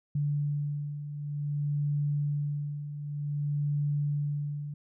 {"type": "beating tone pair", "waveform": "sine", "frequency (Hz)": [145.3, 145.84], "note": ["D3", "D3"], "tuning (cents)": [-18, -12], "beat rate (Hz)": 0.54, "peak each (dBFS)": [-35, -29], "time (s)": [0.15, 4.74], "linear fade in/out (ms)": 5, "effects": []}